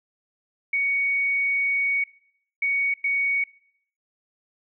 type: tone bursts at uneven times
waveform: sine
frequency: 2235 Hz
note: C#7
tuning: 14 cents sharp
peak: -20 dBFS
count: 3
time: 0.73-2.04 / 2.62-2.94 / 3.04-3.44 s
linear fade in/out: 5 ms
effects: noise-tail reverb RT60 0.6 s tail -19 dB re dry